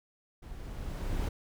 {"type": "noise with level ramp", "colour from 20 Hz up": "brown", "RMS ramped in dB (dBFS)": [-45, -30], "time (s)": [0.42, 1.29], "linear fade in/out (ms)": 10, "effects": []}